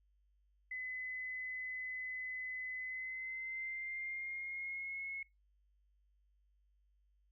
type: tone with pitch glide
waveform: sine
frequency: 2020 to 2178 Hz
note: B6 to C#7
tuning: +39 to -31 cents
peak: -40 dBFS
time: 0.71-5.23 s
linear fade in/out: 5 ms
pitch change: +130 cents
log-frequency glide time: 2.78-5.02 s
effects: noise-tail reverb RT60 0.2 s tail -21 dB re dry + added 50 Hz sine -70 dBFS peak until 7.31 s